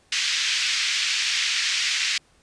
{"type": "band-pass noise", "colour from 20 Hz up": "pink", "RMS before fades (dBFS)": -24, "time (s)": [0.12, 2.18], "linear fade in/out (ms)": 5, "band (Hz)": [2000, 6100], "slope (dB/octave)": 24, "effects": ["pink hiss -60 dBFS RMS until 2.42 s", "resampled to 22050 Hz"]}